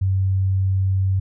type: tone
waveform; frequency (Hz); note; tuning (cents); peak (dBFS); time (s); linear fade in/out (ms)
sine; 95.5; G2; -45; -16; 0.01-1.2; 10
effects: none